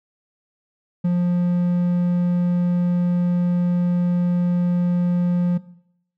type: tone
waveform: triangle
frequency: 176.3 Hz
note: F3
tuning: 17 cents sharp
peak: -14 dBFS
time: 1.04-5.58 s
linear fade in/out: 10 ms
effects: noise-tail reverb RT60 0.7 s tail -18 dB re dry